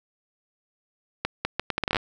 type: accelerating click train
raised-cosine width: 0.3 ms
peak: -8 dBFS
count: 12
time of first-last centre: 1.25-1.968 s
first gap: 200 ms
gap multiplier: 0.73
effects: none